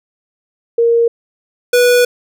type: tone pair in turn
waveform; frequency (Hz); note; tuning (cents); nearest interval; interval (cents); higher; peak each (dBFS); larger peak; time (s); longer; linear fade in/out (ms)
sine / square; 466.2 / 489.5; A#4 / B4; 0 / -15; minor second; 85; second; -8; neither; 0.78-1.08 / 1.73-2.05; second; 5
effects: none